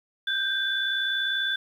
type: tone cluster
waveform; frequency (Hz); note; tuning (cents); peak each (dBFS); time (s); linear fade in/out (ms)
sine; 1521 / 1581 / 3481; F#6 / G6 / A7; +47 / +14 / -19; -35 / -27 / -27; 0.27-1.56; 5
effects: 9-bit